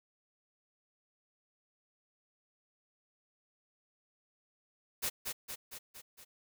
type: noise with echo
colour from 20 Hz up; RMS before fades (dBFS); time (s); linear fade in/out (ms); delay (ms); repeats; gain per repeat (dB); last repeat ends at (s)
white; -34; 5.02-5.1; 20; 230; 5; -4; 6.25
effects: none